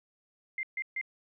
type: tone bursts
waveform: sine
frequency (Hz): 2093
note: C7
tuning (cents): 0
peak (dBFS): -31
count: 3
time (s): 0.58-1.013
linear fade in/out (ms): 2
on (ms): 51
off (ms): 140
effects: none